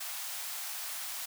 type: high-pass noise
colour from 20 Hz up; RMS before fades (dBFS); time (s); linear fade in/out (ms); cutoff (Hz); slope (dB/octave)
white; -39; 0-1.26; 10; 640; 48
effects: none